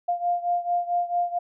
sine beating tone pair, 700 / 704.5 Hz, F5 / F5, +4 / +15 cents, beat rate 4.5 Hz, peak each -24 / -27 dBFS, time 0.08-1.39 s, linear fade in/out 10 ms, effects none

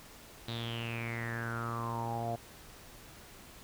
sawtooth tone with low-pass filter sweep, 116.4 Hz, A#2, 2 cents flat, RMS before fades -37 dBFS, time 0.48-2.36 s, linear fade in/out 5 ms, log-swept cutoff 3900 to 660 Hz, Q 9.3, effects pink hiss -53 dBFS RMS until 3.63 s

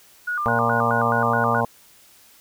sine tone with vibrato, 1318.5 Hz, E6, in tune, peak -22 dBFS, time 0.27-1.61 s, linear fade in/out 10 ms, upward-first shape square, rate 4.7 Hz, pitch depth 170 cents each way
harmonic tone, 116.54 Hz, A#2, in tune, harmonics 1 / 2 / 4 / 5 / 6 / 7 / 8 / 9, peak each -27 / -27 / -27 / -27 / -27 / -27 / -27 / -27 dBFS, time 0.46-1.65 s, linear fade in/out 0 ms
effects white hiss -52 dBFS RMS until 2.4 s

